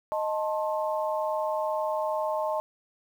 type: chord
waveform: sine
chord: A diminished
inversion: second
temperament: equal with one note detuned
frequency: 622.3 / 880 / 1064.8 Hz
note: Eb5 / A5 / C6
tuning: 0 / 0 / +30 cents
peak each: -28 / -31 / -34 dBFS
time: 0.12-2.6 s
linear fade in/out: 0 ms
effects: 9-bit